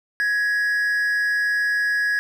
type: tone pair together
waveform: triangle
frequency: 1667.2 / 1894 Hz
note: G#6 / A#6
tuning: +6 / +27 cents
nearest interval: major second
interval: 221 cents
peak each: -17 / -29 dBFS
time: 0.2-2.19 s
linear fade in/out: 0 ms
effects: none